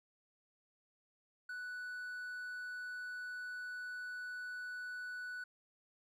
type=tone; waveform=triangle; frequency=1483 Hz; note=F#6; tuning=4 cents sharp; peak=-40 dBFS; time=1.49-5.44 s; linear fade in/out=5 ms; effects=none